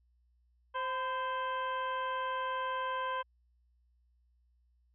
harmonic tone with a mistuned harmonic, 523.3 Hz, C5, in tune, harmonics 1 / 2 / 3 / 4 / 5 / 6, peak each -40 / -34 / -41 / -52 / -50 / -48 dBFS, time 0.74-3.23 s, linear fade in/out 20 ms, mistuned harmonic 2, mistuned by -48 cents, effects added 60 Hz sine -67 dBFS peak until 4.94 s

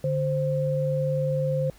sine tone pair together, 146.95 / 523.3 Hz, D3 / C5, +1 / 0 cents, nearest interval octave + minor seventh, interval 2199 cents, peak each -25 dBFS, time 0.04-1.7 s, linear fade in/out 2 ms, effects added 50 Hz sine -54 dBFS peak until 1.78 s + pink hiss -55 dBFS RMS until 1.78 s

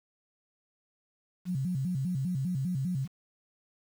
sine tone with vibrato, 155.56 Hz, D#3, in tune, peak -28 dBFS, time 1.45-3.08 s, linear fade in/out 50 ms, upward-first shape square, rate 5 Hz, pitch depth 260 cents each way, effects 9-bit

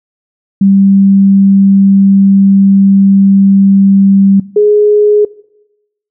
sine tone pair in turn, 196 / 417.8 Hz, G3 / G#4, 0 / +10 cents, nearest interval octave + minor second, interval 1310 cents, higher second, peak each -3 dBFS, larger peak neither, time 0.61-4.4 / 4.56-5.25 s, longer first, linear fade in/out 5 ms, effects noise-tail reverb RT60 0.9 s tail -21 dB re dry

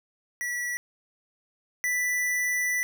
square tone pair in turn, 1946 / 1977.7 Hz, B6 / B6, -26 / +2 cents, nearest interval unison, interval 28 cents, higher second, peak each -29 / -25 dBFS, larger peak second, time 0.41-0.77 / 1.84-2.83 s, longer second, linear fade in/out 0 ms, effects none

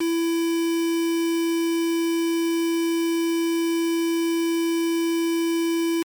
triangle tone with quantisation, 333.2 Hz, E4, 19 cents sharp, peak -18 dBFS, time 0-6.03 s, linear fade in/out 10 ms, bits 5, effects MP3 96 kbps

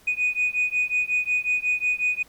sine beating tone pair, 2479 / 2484.5 Hz, D#7 / D#7, -7 / -3 cents, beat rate 5.5 Hz, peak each -23 dBFS, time 0.07-2.23 s, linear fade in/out 10 ms, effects tanh soft clip ceiling -16 dBFS + pink hiss -55 dBFS RMS until 2.28 s

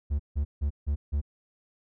triangle tone bursts, 72.3 Hz, D2, 27 cents flat, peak -22 dBFS, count 5, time 0.1-1.215 s, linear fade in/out 20 ms, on 95 ms, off 160 ms, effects none

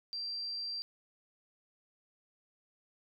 sine tone, 4713 Hz, D8, 5 cents sharp, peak -36 dBFS, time 0.13-0.82 s, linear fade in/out 0 ms, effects 12-bit

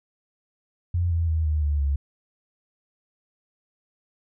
sine tone with pitch steps, 87.31 / 83.56 / 79.97 / 76.54 / 73.25 / 70.1 Hz, F2 / E2 / D#2 / D#2 / D2 / C#2, 0 / +24 / +48 / -28 / -4 / +20 cents, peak -20 dBFS, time 0.94-1.96 s, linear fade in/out 5 ms, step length 170 ms, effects none

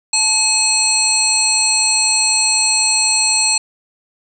harmonic tone with a mistuned harmonic, 852 Hz, G#5, 44 cents sharp, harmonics 1 / 3 / 5 / 7 / 9 / 10, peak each -25 / -20 / -17 / -26 / -17 / -19 dBFS, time 0.13-3.58 s, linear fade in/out 5 ms, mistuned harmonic 1, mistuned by +42 cents, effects 8-bit

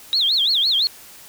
sine tone with vibrato, 3717 Hz, A#7, 6 cents flat, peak -15 dBFS, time 0.13-0.87 s, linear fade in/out 0 ms, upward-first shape sine, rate 5.9 Hz, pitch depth 280 cents each way, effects white hiss -43 dBFS RMS until 1.28 s

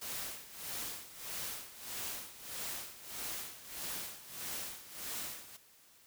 white noise with tremolo, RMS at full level -40 dBFS, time 0.01-5.57 s, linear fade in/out 10 ms, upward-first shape sine, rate 1.6 Hz, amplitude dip 80%, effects white hiss -63 dBFS RMS until 6.06 s

